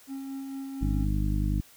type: tone with tremolo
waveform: triangle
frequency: 270.8 Hz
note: C#4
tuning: 40 cents flat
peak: -31 dBFS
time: 0.07-1.07 s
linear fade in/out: 50 ms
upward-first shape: sine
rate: 4.4 Hz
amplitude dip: 25%
type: harmonic tone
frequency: 50.7 Hz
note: G#1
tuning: 41 cents flat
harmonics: 1 / 2 / 3 / 4 / 5 / 6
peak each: -26 / -31 / -33 / -34 / -40 / -36 dBFS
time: 0.81-1.61 s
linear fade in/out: 10 ms
effects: white hiss -55 dBFS RMS until 1.76 s